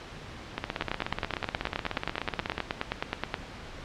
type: two click trains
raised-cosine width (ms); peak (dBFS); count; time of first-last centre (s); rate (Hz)
0.3; -11 / -13; 25 / 34; 0.81-3.342 / 0.58-2.58; 9.48 / 16.5
effects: pink hiss -43 dBFS RMS until 3.84 s + low-pass 4000 Hz 12 dB/octave